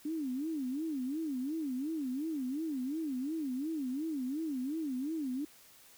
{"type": "tone with vibrato", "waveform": "sine", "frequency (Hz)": 285.8, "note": "D4", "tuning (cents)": -47, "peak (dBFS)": -33, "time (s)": [0.05, 5.45], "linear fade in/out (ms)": 5, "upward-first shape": "sine", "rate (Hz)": 2.8, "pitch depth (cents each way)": 230, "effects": ["white hiss -59 dBFS RMS until 5.97 s"]}